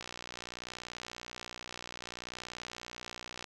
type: click train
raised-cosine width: 0.2 ms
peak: -24 dBFS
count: 209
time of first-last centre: 0.01-3.442 s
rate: 60.6 Hz
effects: none